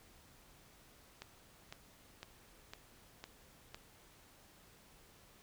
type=click train; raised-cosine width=0.2 ms; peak=-29 dBFS; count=6; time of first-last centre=1.22-3.745 s; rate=1.98 Hz; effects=pink hiss -63 dBFS RMS until 5.42 s